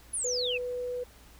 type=exponential sweep; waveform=sine; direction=down; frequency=10548 to 2454 Hz; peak=-29 dBFS; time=0.13-0.58 s; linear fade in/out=10 ms
type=tone; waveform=sine; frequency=493.9 Hz; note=B4; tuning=in tune; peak=-31 dBFS; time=0.24-1.04 s; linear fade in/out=10 ms
effects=added 60 Hz sine -56 dBFS peak until 1.39 s + pink hiss -56 dBFS RMS until 1.39 s